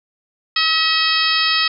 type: harmonic tone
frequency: 641 Hz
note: E5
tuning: 49 cents flat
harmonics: 2 / 3 / 4 / 5 / 6 / 7 / 8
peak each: -22 / -22 / -22 / -22 / -22 / -22 / -22 dBFS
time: 0.56-1.68 s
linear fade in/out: 5 ms
effects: none